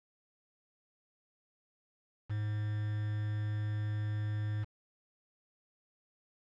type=tone with quantisation; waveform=triangle; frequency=105.7 Hz; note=G#2; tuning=31 cents sharp; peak=-30 dBFS; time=2.29-4.65 s; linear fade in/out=20 ms; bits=8; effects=low-pass 3000 Hz 12 dB/octave